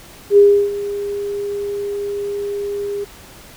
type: tone with ADSR envelope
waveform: sine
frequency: 405.5 Hz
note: G#4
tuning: 41 cents flat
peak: -4 dBFS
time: 0.3-3.05 s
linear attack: 72 ms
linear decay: 330 ms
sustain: -16 dB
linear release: 17 ms
effects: pink hiss -41 dBFS RMS until 3.56 s

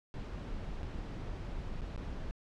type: noise with dropouts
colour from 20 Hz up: brown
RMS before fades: -40 dBFS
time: 0.14-2.31 s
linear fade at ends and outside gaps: 0 ms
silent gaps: 0.825-0.831 / 1.81-1.818 / 1.961-1.977 s
effects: low-pass 5000 Hz 12 dB/octave

